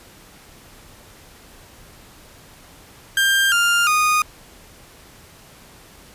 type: tone with pitch steps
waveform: 30% pulse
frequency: 1590 / 1400.3 / 1233.2 Hz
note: G6 / F6 / D#6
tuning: +24 / +4 / -16 cents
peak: -12 dBFS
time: 3.17-4.22 s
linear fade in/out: 2 ms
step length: 350 ms
effects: pink hiss -46 dBFS RMS until 6.14 s + resampled to 32000 Hz